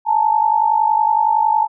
sine tone pair together, 855.2 / 906 Hz, A5 / A#5, -49 / -50 cents, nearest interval minor second, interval 99 cents, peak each -15 dBFS, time 0.05-1.68 s, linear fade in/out 50 ms, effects none

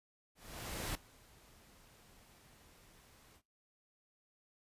pink noise with ADSR envelope, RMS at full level -39 dBFS, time 0.35-3.42 s, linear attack 600 ms, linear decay 3 ms, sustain -24 dB, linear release 62 ms, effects noise-tail reverb RT60 0.2 s tail -18 dB re dry + resampled to 32000 Hz

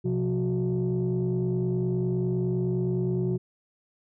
sine tone cluster, 127.8 / 177.6 / 367.6 Hz, C3 / F3 / F#4, -40 / +29 / -11 cents, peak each -26 / -27 / -27 dBFS, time 0.04-3.38 s, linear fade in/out 20 ms, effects tanh soft clip ceiling -19 dBFS

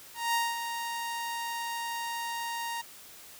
sawtooth tone with ADSR envelope, 932.3 Hz, A#5, in tune, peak -21 dBFS, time 0.14-2.82 s, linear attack 200 ms, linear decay 210 ms, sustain -8 dB, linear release 15 ms, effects white hiss -50 dBFS RMS until 3.39 s

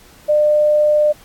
sine tone, 600 Hz, D5, 37 cents sharp, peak -10 dBFS, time 0.28-1.13 s, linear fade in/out 20 ms, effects pink hiss -46 dBFS RMS until 1.24 s + AAC 64 kbps

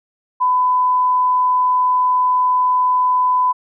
sine tone, 1003 Hz, B5, 26 cents sharp, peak -12 dBFS, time 0.4-3.53 s, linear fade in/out 20 ms, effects none

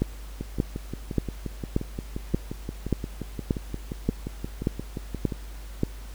two click trains, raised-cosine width 3 ms, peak -9 / -18 dBFS, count 11 / 29, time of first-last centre 0.02-5.834 / 0.41-5.322 s, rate 1.72 / 5.7 Hz, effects added 50 Hz sine -37 dBFS peak until 6.14 s + pink hiss -49 dBFS RMS until 6.14 s

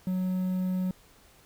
triangle tone with quantisation, 184.7 Hz, F#3, 3 cents flat, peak -24 dBFS, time 0.07-0.91 s, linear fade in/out 2 ms, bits 9, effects pink hiss -58 dBFS RMS until 1.45 s

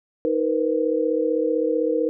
sine tone cluster, 314.3 / 468.3 / 504 Hz, D#4 / A#4 / B4, +18 / +8 / +35 cents, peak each -24 / -22 / -24 dBFS, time 0.25-2.09 s, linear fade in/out 0 ms, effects none

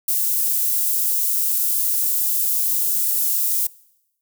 white high-pass noise, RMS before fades -20 dBFS, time 0.08-3.67 s, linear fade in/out 5 ms, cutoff 11000 Hz, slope 12 dB/octave, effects noise-tail reverb RT60 0.9 s tail -23 dB re dry

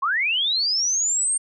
sine linear sweep, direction up, 1015 to 8800 Hz, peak -19 dBFS, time 0.02-1.38 s, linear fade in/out 10 ms, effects none

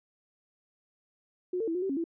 sine tone with pitch steps, 362.3 / 450.1 / 329.4 / 360.6 / 385.4 / 273.9 / 333.5 Hz, F#4 / A4 / E4 / F#4 / G4 / C#4 / E4, -36 / +39 / -1 / -45 / -29 / -21 / +20 cents, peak -28 dBFS, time 1.53-2.041 s, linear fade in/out 5 ms, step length 73 ms, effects none

